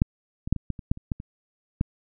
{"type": "clicks", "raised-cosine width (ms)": 5, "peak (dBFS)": [-6, -20, -6, -19, -15, -25, -9, -27, -14, -24, -10], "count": 11, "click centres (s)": [0.019, 0.475, 0.526, 0.563, 0.703, 0.792, 0.915, 0.974, 1.118, 1.201, 1.811], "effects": []}